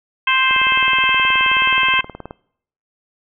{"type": "harmonic tone", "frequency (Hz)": 524, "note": "C5", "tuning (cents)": 2, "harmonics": [2, 3, 4, 5, 6], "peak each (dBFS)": [-18, -20, -20, -17, -21], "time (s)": [0.27, 2.01], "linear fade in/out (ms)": 5}
{"type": "click train", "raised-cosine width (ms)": 1, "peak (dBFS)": -16, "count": 35, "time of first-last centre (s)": [0.51, 2.309], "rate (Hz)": 18.9}
{"effects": ["noise-tail reverb RT60 0.7 s tail -24 dB re dry"]}